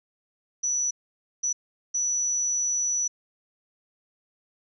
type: tone bursts at uneven times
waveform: sine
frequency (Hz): 5920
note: F#8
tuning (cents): 0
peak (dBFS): -23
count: 3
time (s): 0.63-0.91 / 1.43-1.53 / 1.94-3.08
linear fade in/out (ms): 10
effects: none